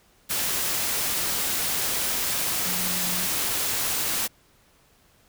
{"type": "tone in noise", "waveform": "sine", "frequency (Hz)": 180.4, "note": "F#3", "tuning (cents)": -44, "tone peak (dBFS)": -35, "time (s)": [2.65, 3.27], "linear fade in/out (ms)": 20, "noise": "white", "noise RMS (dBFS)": -26, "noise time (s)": [0.29, 4.28], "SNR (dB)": -12, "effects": ["pink hiss -60 dBFS RMS until 5.28 s"]}